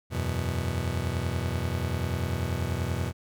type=chord; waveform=35% pulse; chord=E suspended second; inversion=none; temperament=just; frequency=82.41 / 92.71 / 123.61 Hz; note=E2 / F#2 / B2; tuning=0 / +4 / +2 cents; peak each=-30 dBFS; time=0.1-3.13 s; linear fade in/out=50 ms; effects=none